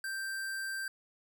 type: tone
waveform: square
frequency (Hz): 1570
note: G6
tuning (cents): +2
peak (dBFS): -36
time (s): 0.04-0.88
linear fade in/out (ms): 2
effects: none